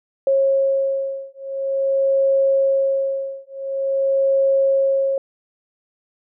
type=beating tone pair; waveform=sine; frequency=543 / 543.47 Hz; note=C#5 / C#5; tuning=-36 / -34 cents; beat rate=0.47 Hz; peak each=-19 / -19 dBFS; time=0.27-5.18 s; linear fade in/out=2 ms; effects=none